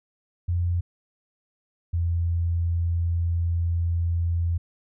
sine tone pair in turn, 87.31 / 85.02 Hz, F2 / F2, 0 / -46 cents, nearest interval unison, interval 46 cents, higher first, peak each -21 dBFS, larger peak neither, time 0.48-0.81 / 1.93-4.58 s, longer second, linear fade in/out 10 ms, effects none

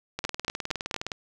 two click trains, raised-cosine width 0.2 ms, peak -10 / -14 dBFS, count 4 / 19, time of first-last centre 0.25-0.943 / 0.19-1.118 s, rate 4.33 / 19.4 Hz, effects none

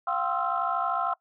sine tone cluster, 701 / 770 / 1052 / 1299 / 1352 Hz, F5 / G5 / C6 / E6 / E6, +6 / -31 / +9 / -26 / +43 cents, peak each -31 dBFS, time 0.07-1.14 s, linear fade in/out 5 ms, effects noise-tail reverb RT60 0.1 s tail -21 dB re dry + tanh soft clip ceiling -14 dBFS

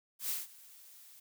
blue noise with ADSR envelope, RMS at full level -34 dBFS, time 0.19-1.2 s, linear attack 110 ms, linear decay 170 ms, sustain -22 dB, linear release 7 ms, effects none

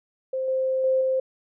sine tone with level steps, 523.3 Hz, C5, in tune, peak -24 / -21 / -18 / -20 dBFS, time 0.33-1.2 s, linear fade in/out 5 ms, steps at 0.48 / 0.84 / 1.01 s, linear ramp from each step 2 ms, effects none

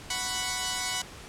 5% pulse chord, F# suspended fourth, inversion none, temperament equal, 740 / 987.8 / 1108.7 Hz, F#5 / B5 / C#6, 0 / 0 / 0 cents, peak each -21 / -19 / -25 dBFS, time 0.1-1.02 s, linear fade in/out 5 ms, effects pink hiss -45 dBFS RMS until 1.28 s + low-pass 9000 Hz 12 dB/octave

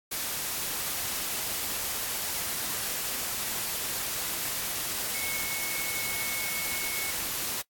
sine tone in noise, 2201 Hz, C#7, 13 cents flat, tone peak -35 dBFS, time 5.14-7.11 s, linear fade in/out 10 ms, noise white, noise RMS -32 dBFS, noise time 0.11-7.62 s, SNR -6 dB, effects noise-tail reverb RT60 0.1 s tail -23 dB re dry + AAC 64 kbps

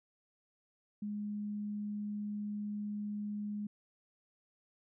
sine tone, 207.7 Hz, G#3, in tune, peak -36 dBFS, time 1.02-3.67 s, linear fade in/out 5 ms, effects none

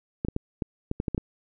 clicks, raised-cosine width 3 ms, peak -14 dBFS, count 9, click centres 0.249 / 0.285 / 0.364 / 0.622 / 0.914 / 1.001 / 1.082 / 1.147 / 1.179 s, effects none

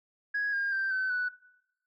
sine tone with pitch steps, 1661.2 / 1614.8 / 1569.8 / 1526 / 1483.4 Hz, G#6 / G#6 / G6 / G6 / F#6, 0 / -49 / +2 / -47 / +4 cents, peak -26 dBFS, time 0.34-1.29 s, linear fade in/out 10 ms, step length 190 ms, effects noise-tail reverb RT60 0.9 s tail -21 dB re dry + tanh soft clip ceiling -24 dBFS

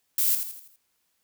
violet noise with echo, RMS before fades -23 dBFS, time 0.18-0.35 s, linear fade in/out 2 ms, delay 82 ms, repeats 5, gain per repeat -7 dB, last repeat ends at 0.76 s, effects white hiss -73 dBFS RMS until 1.23 s

